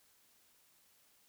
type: silence
effects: white hiss -69 dBFS RMS until 1.28 s